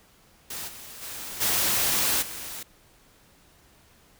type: noise with level steps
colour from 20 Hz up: white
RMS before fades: -35 / -43 / -37 / -24 / -37 dBFS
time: 0.5-2.63 s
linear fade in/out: 5 ms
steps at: 0.67 / 1.01 / 1.4 / 2.21 s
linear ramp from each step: 20 ms
effects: pink hiss -58 dBFS RMS until 4.19 s